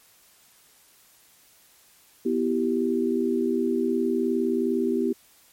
sine chord, E minor, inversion second, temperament equal with one note detuned, 246.9 / 329.6 / 389.1 Hz, B3 / E4 / G4, 0 / 0 / -13 cents, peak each -25 / -27 / -25 dBFS, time 2.25-5.13 s, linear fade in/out 10 ms, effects white hiss -57 dBFS RMS until 5.52 s + MP3 64 kbps

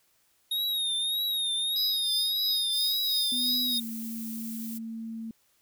square tone with vibrato, 3729 Hz, A#7, in tune, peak -27 dBFS, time 0.51-3.8 s, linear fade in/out 5 ms, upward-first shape triangle, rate 1.7 Hz, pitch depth 83 cents each way
square tone with tremolo, 4978 Hz, D#8, in tune, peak -27 dBFS, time 1.76-3.78 s, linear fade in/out 2 ms, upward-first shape triangle, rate 3 Hz, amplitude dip 75%
violet noise, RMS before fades -41 dBFS, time 2.72-4.79 s, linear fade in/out 20 ms
sine tone with pitch glide, 247.2 to 225.4 Hz, B3 to A3, +2 to +42 cents, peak -34 dBFS, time 3.32-5.31 s, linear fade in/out 2 ms, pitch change -160 cents, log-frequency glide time 3.69-3.85 s
effects white hiss -68 dBFS RMS until 5.61 s

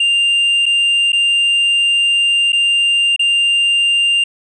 triangle tone with dropouts, 2794 Hz, F7, in tune, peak -9 dBFS, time 0-4.24 s, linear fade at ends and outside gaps 5 ms, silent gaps 0.658-0.662 / 1.121-1.129 / 2.522-2.529 / 3.163-3.193 s, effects resampled to 22050 Hz

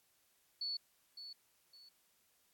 sine tone with echo, 4435 Hz, C#8, in tune, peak -37 dBFS, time 0.61-0.77 s, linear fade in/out 5 ms, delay 560 ms, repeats 2, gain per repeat -10 dB, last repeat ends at 1.89 s, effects white hiss -74 dBFS RMS until 2.53 s + AAC 64 kbps

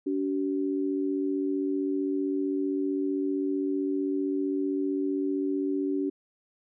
sine tone pair together, 285.4 / 380.9 Hz, D4 / G4, -49 / -50 cents, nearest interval perfect fourth, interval 499 cents, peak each -27 / -30 dBFS, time 0.06-6.1 s, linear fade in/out 10 ms, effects none

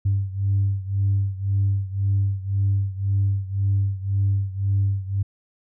sine beating tone pair, 98 / 99.9 Hz, G2 / G2, 0 / +33 cents, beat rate 1.9 Hz, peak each -20 / -23 dBFS, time 0.05-5.23 s, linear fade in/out 10 ms, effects tanh soft clip ceiling -13 dBFS

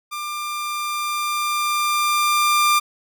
sawtooth tone with level ramp, 1193 Hz, D6, 27 cents sharp, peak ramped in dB -23 to -10 dBFS, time 0.11-2.8 s, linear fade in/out 20 ms, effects none

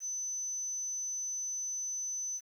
sine tone, 6060 Hz, F#8, 40 cents sharp, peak -34 dBFS, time 0-2.41 s, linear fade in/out 50 ms, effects 10-bit

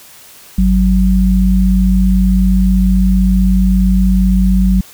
sine tone pair together, 51.01 / 187.1 Hz, G#1 / F#3, -30 / +20 cents, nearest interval octave + minor seventh, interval 2250 cents, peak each -10 dBFS, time 0.58-4.81 s, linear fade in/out 5 ms, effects white hiss -39 dBFS RMS until 4.93 s

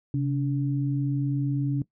sine tone pair together, 135.4 / 286.9 Hz, C#3 / D4, -40 / -40 cents, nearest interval octave + minor second, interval 1300 cents, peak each -24 / -28 dBFS, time 0.14-1.82 s, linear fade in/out 2 ms, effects noise-tail reverb RT60 0.1 s tail -19 dB re dry

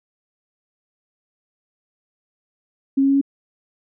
sine tone with pitch steps, 271.8 / 273.7 / 275.6 / 277.5 Hz, C#4 / C#4 / C#4 / C#4, -34 / -22 / -10 / +2 cents, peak -13 dBFS, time 2.97-3.214 s, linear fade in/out 10 ms, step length 61 ms, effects none

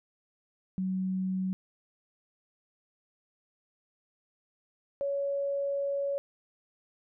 sine tone pair in turn, 187.5 / 560.1 Hz, F#3 / C#5, +23 / +18 cents, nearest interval octave + perfect fifth, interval 1895 cents, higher second, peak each -28 dBFS, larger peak neither, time 0.78-1.53 / 5.01-6.18 s, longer second, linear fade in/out 0 ms, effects none

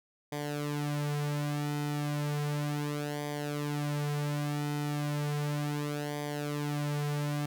sawtooth tone with flanger, 146.83 Hz, D3, in tune, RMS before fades -33 dBFS, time 0.32-7.46 s, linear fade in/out 5 ms, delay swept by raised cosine 0.73 to 5.03 ms, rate 0.34 Hz, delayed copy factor -0.75, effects none

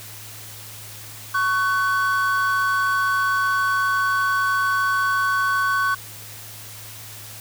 triangle tone pair together, 1113.8 / 1508 Hz, C#6 / F#6, +8 / +32 cents, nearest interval perfect fourth, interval 524 cents, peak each -19 dBFS, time 1.34-5.95 s, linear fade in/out 10 ms, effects added 107 Hz sine -43 dBFS peak until 7.4 s + white hiss -39 dBFS RMS until 7.4 s

